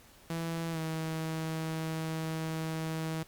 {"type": "tone with pitch glide", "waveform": "sawtooth", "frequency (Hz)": [165.5, 160.14], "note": ["E3", "E3"], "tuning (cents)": [7, -50], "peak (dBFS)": -29, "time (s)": [0.3, 3.23], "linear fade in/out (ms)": 2, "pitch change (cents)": -57, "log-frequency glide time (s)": [0.72, 0.78], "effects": ["pink hiss -58 dBFS RMS until 3.27 s", "Opus 48 kbps"]}